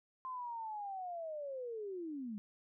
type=linear sweep; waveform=sine; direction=down; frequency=1046.5 to 198.7 Hz; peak=-40 dBFS; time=0.25-2.38 s; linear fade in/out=0 ms; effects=none